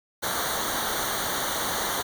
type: noise with comb filter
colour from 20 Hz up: pink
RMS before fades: -28 dBFS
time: 0.22-2.03 s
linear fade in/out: 20 ms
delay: 0.39 ms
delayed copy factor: -0.85
effects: none